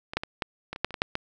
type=clicks; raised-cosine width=0.3 ms; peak=-19 / -9 / -16 / -11 / -18 / -21 / -7 / -25 / -17 / -6 / -12 dBFS; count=11; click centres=0.135 / 0.17 / 0.235 / 0.422 / 0.73 / 0.761 / 0.846 / 0.907 / 0.942 / 1.019 / 1.154 s; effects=none